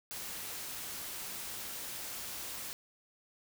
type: noise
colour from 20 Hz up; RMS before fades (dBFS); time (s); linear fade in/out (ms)
white; -42; 0.11-2.73; 0
effects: none